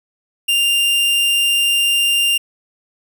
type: tone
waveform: 45% pulse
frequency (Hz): 2794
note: F7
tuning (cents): 0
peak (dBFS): -13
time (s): 0.48-2.38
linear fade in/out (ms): 10
effects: none